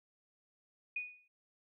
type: tone with exponential decay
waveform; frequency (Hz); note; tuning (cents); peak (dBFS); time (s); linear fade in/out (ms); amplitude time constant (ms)
sine; 2472; D#7; -12; -33; 0.96-1.28; 5; 68
effects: none